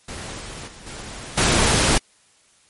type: noise with level steps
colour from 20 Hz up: pink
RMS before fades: -33 / -35 / -42 / -35 / -17 dBFS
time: 0.08-1.98 s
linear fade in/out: 5 ms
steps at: 0.39 / 0.67 / 0.86 / 1.37 s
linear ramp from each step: 10 ms
effects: white hiss -57 dBFS RMS until 2.69 s + MP3 48 kbps